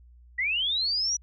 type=linear sweep; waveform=sine; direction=up; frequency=1900 to 5920 Hz; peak=-24 dBFS; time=0.38-1.17 s; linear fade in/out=10 ms; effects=added 60 Hz sine -50 dBFS peak until 1.22 s